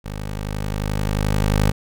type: tone with level ramp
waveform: 15% pulse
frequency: 51.4 Hz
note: G#1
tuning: 17 cents flat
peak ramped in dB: -22 to -8 dBFS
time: 0.04-1.72 s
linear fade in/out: 20 ms
effects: none